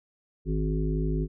harmonic tone, 52 Hz, G#1, 3 cents sharp, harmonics 1 / 3 / 5 / 7 / 8, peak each -27 / -29 / -34 / -34 / -39 dBFS, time 0.45-1.28 s, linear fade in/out 50 ms, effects none

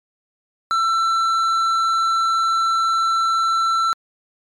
sine tone with tanh clipping, 1339 Hz, E6, 27 cents sharp, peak -17 dBFS, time 0.71-3.93 s, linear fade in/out 0 ms, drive 9 dB, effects MP3 96 kbps

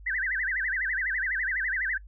sine tone with vibrato, 1765 Hz, A6, 5 cents sharp, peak -26 dBFS, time 0.06-1.98 s, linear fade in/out 10 ms, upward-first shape sine, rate 12 Hz, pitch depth 250 cents each way, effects noise-tail reverb RT60 0.1 s tail -23 dB re dry + added 50 Hz sine -44 dBFS peak until 2.07 s

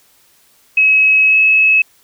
sine tone with pitch glide, 2563 to 2581 Hz, E7 to E7, -49 to -37 cents, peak -7 dBFS, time 0.77-1.82 s, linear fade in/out 5 ms, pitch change +12 cents, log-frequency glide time 1.27-1.36 s, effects white hiss -52 dBFS RMS until 2.03 s

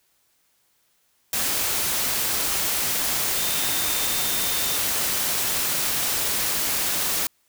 sine tone in noise, 3617 Hz, A7, 47 cents sharp, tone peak -33 dBFS, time 3.37-4.77 s, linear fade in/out 2 ms, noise white, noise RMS -24 dBFS, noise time 1.33-7.27 s, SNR -12 dB, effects white hiss -66 dBFS RMS until 7.48 s

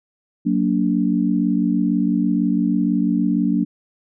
sine chord, Gb augmented, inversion none, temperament just, 185 / 231.2 / 289.1 Hz, Gb3 / Bb3 / D4, 0 / -14 / -27 cents, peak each -20 dBFS, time 0.45-3.65 s, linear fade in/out 20 ms, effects none

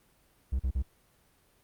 triangle tone bursts, 64.6 Hz, C2, 21 cents flat, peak -24 dBFS, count 3, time 0.52-0.825 s, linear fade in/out 10 ms, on 75 ms, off 40 ms, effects pink hiss -66 dBFS RMS until 1.63 s + Opus 32 kbps

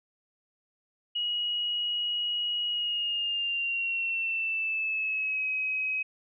sine tone with pitch glide, 2900 to 2539 Hz, F#7 to D#7, -35 to +34 cents, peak -27 dBFS, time 1.15-6.03 s, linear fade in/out 10 ms, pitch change -231 cents, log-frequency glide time 2.7-5.47 s, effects none

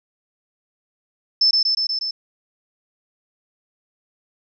sine tone with echo, 5270 Hz, E8, 1 cent flat, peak -12 dBFS, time 1.41-1.51 s, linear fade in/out 5 ms, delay 120 ms, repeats 5, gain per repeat -2 dB, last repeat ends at 2.11 s, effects none

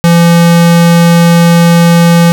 square tone, 170 Hz, F3, 46 cents flat, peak -3 dBFS, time 0.04-2.32 s, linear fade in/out 0 ms, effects none

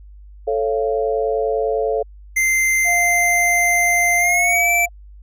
sine chord, A augmented, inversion none, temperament just, 440 / 550 / 687.5 Hz, A4 / C#5 / E#5, 0 / -14 / -27 cents, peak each -19 / -22 / -23 dBFS, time 0.47-2.03 s, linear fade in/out 10 ms
square tone with pitch glide, 2083 to 2325 Hz, C7 to D7, -8 to -18 cents, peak -15 dBFS, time 2.36-4.86 s, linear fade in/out 10 ms, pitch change +190 cents, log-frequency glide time 4.17-4.7 s
sine tone, 698.5 Hz, F5, in tune, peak -20 dBFS, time 2.84-4.89 s, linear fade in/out 50 ms
effects added 50 Hz sine -38 dBFS peak until 5.22 s

